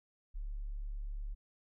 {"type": "tone", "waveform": "sine", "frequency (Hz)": 35.73, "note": "D1", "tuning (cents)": -47, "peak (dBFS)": -37, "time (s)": [0.34, 1.35], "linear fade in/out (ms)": 20, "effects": []}